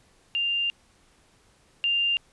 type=tone pair in turn; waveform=sine; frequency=2794 / 2794 Hz; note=F7 / F7; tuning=0 / 0 cents; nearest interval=unison; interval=0 cents; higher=neither; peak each=-23 / -21 dBFS; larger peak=second; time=0.35-0.7 / 1.84-2.17 s; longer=first; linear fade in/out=0 ms; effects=pink hiss -61 dBFS RMS until 2.32 s + resampled to 24000 Hz